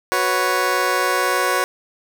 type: chord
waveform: 15% pulse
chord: F# suspended fourth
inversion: none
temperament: just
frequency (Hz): 370 / 493.3 / 555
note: F#4 / B4 / C#5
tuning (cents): 0 / -2 / +2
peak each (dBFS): -16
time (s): 0.12-1.64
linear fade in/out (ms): 0
effects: none